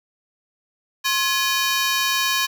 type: ring-modulated tone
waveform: 15% pulse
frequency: 1379 Hz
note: F6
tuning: 22 cents flat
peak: -9 dBFS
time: 1.04-2.47 s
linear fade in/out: 20 ms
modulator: 312 Hz
effects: none